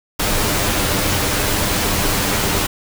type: noise with comb filter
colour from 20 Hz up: pink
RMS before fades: -18 dBFS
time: 0.19-2.67 s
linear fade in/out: 10 ms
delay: 10 ms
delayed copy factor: +0.5
effects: none